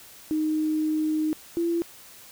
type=tone pair in turn; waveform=sine; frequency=310 / 338.6 Hz; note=D#4 / E4; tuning=-6 / +46 cents; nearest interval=major second; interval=152 cents; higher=second; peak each=-22 dBFS; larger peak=neither; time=0.31-1.33 / 1.57-1.82 s; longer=first; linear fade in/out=0 ms; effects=white hiss -48 dBFS RMS until 2.31 s